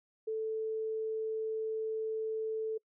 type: tone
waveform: sine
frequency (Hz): 440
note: A4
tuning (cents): 0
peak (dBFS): -32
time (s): 0.27-2.78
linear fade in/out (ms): 10
effects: noise-tail reverb RT60 0.1 s tail -26 dB re dry